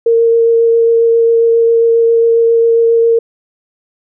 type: tone with vibrato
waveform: sine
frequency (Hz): 460.7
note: A#4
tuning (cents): -20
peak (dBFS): -6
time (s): 0.06-3.19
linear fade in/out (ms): 5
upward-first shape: sine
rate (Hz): 7.4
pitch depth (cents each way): 9
effects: none